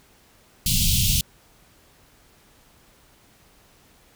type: band-stop noise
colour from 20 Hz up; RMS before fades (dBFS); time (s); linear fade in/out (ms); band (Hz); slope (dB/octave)
pink; -20; 0.66-1.21; 2; 200 to 2800; 48
effects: pink hiss -56 dBFS RMS until 4.15 s